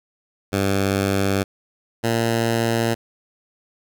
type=tone pair in turn; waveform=10% pulse; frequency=98 / 115.29 Hz; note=G2 / A#2; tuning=0 / -19 cents; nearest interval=minor third; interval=281 cents; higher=second; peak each=-10 dBFS; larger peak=neither; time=0.52-1.44 / 2.03-2.95 s; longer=neither; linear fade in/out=20 ms; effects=none